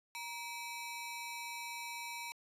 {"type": "ring-modulated tone", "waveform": "sawtooth", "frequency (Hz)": 1620, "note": "G#6", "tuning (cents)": -43, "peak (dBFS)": -35, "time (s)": [0.15, 2.32], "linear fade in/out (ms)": 0, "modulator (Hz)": 678, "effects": ["resampled to 32000 Hz"]}